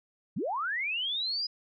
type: linear sweep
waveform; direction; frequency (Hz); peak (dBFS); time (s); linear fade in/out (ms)
sine; up; 126.1 to 5000; -29; 0.36-1.47; 10
effects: none